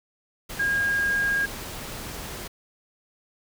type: tone in noise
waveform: sine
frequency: 1626 Hz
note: G#6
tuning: 37 cents flat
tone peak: -21 dBFS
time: 0.59-1.46 s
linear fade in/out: 10 ms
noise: pink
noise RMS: -36 dBFS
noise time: 0.49-2.48 s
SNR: +12 dB
effects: none